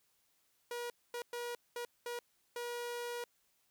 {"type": "tone bursts at uneven times", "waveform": "sawtooth", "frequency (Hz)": 480, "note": "B4", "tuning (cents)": -49, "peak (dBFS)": -35, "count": 6, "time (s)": [[0.71, 0.9], [1.14, 1.22], [1.33, 1.55], [1.76, 1.85], [2.06, 2.19], [2.56, 3.24]], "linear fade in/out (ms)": 2, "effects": ["white hiss -75 dBFS RMS until 3.7 s"]}